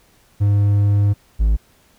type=tone pair in turn; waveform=triangle; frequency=101.8 / 53.93 Hz; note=G#2 / A1; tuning=-34 / -34 cents; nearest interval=major seventh; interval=1100 cents; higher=first; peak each=-10 dBFS; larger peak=neither; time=0.4-1.14 / 1.39-1.57 s; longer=first; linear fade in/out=20 ms; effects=pink hiss -55 dBFS RMS until 1.98 s